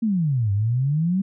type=exponential two-way sweep; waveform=sine; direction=down then up; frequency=234.9 to 97.4 to 198.3 Hz; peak=-18 dBFS; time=0.02-1.22 s; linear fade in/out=10 ms; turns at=0.52 s; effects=none